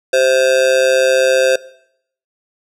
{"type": "tone with amplitude modulation", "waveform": "square", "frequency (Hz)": 523.3, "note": "C5", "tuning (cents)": 0, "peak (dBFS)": -7, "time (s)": [0.13, 1.56], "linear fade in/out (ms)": 5, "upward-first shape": "sine", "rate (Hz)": 135, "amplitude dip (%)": 80, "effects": ["noise-tail reverb RT60 0.7 s tail -20 dB re dry", "low-pass 9000 Hz 12 dB/octave"]}